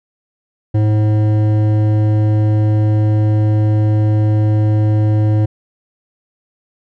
triangle tone with hard clipping, 106.8 Hz, G#2, 49 cents sharp, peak -12 dBFS, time 0.74-5.46 s, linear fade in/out 10 ms, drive 15 dB, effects none

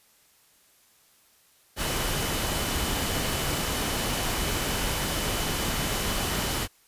sine tone in noise, 3000 Hz, F#7, 23 cents sharp, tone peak -39 dBFS, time 1.76-6.68 s, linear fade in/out 50 ms, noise pink, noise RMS -28 dBFS, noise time 1.76-6.68 s, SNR -14 dB, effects white hiss -61 dBFS RMS until 6.87 s + resampled to 32000 Hz

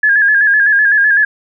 sine tone with vibrato, 1667 Hz, G#6, 6 cents sharp, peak -7 dBFS, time 0.03-1.25 s, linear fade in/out 5 ms, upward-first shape square, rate 7.9 Hz, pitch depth 50 cents each way, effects none

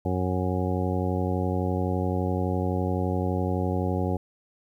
harmonic tone, 91.8 Hz, F#2, 13 cents flat, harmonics 1 / 2 / 3 / 4 / 5 / 6 / 8 / 9, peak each -27 / -30 / -32 / -33 / -34 / -35 / -36 / -37 dBFS, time 0.05-4.17 s, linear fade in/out 5 ms, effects 10-bit

